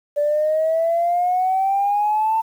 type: exponential sweep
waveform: sine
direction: up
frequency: 580 to 899 Hz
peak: -15 dBFS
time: 0.16-2.42 s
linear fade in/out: 20 ms
effects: tanh soft clip ceiling -11 dBFS + 8-bit